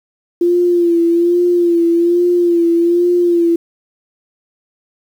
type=tone with vibrato; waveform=sine; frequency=344.8 Hz; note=F4; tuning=22 cents flat; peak=-9 dBFS; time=0.41-3.56 s; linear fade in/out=5 ms; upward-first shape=sine; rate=1.2 Hz; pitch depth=40 cents each way; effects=7-bit